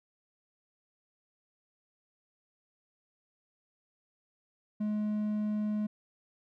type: tone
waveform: triangle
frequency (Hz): 211.3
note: G#3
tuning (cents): +30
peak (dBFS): -27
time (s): 4.8-5.87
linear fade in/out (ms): 10
effects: none